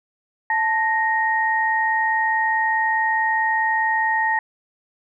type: tone pair together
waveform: sine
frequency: 880 / 1864.7 Hz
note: A5 / A#6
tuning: 0 / 0 cents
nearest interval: octave + minor second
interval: 1300 cents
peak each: -20 dBFS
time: 0.5-4.39 s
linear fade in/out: 2 ms
effects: none